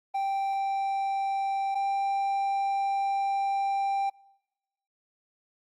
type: tone pair in turn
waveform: triangle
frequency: 784 / 789 Hz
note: G5 / G5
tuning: 0 / +11 cents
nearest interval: unison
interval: 11 cents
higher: second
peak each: -24 / -23 dBFS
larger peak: second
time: 0.14-1.75 / 1.75-4.1 s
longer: second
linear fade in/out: 10 ms
effects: noise-tail reverb RT60 1.0 s tail -26 dB re dry + Opus 24 kbps